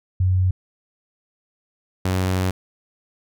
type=tone pair in turn; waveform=sine / sawtooth; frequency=92.5 / 92.97 Hz; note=F#2 / F#2; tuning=0 / +9 cents; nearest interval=unison; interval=9 cents; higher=second; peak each=-15 dBFS; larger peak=neither; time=0.2-0.51 / 2.05-2.51 s; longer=second; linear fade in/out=5 ms; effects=none